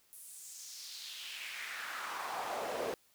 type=noise with high-pass filter sweep; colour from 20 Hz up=brown; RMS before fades=-42 dBFS; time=0.13-2.94 s; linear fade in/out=0 ms; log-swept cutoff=11000 to 440 Hz; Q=2.6; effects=white hiss -69 dBFS RMS until 3.14 s